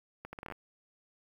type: accelerating click train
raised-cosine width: 0.5 ms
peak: -27 dBFS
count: 9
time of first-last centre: 0.25-0.522 s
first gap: 80 ms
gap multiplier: 0.73
effects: 9-bit